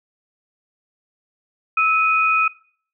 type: tone pair together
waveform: sine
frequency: 1302.6 / 2489 Hz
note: E6 / D#7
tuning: -21 / 0 cents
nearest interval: major seventh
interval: 1121 cents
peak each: -17 dBFS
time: 1.77-2.48 s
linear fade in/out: 5 ms
effects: noise-tail reverb RT60 0.5 s tail -20 dB re dry